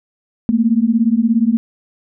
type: beating tone pair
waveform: sine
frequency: 220 / 237 Hz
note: A3 / A#3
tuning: 0 / +29 cents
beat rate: 17 Hz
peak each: -14 dBFS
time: 0.49-1.57 s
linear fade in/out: 0 ms
effects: none